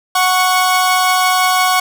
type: tone pair together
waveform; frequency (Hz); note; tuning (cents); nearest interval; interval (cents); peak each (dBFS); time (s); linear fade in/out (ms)
sawtooth; 737.4 / 1109; F#5 / C#6; -6 / 0; perfect fifth; 706; -10; 0.15-1.8; 5
effects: none